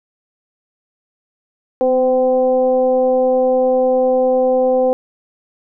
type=tone with frequency modulation; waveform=sine; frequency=513 Hz; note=C5; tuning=34 cents flat; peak=-11 dBFS; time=1.81-4.93 s; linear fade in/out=0 ms; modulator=259 Hz; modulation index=0.62; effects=none